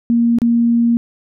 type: tone with dropouts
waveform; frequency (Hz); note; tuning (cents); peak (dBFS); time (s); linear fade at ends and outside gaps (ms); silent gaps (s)
sine; 234.5; A#3; +11; -10; 0.1-0.97; 0; 0.386-0.418
effects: none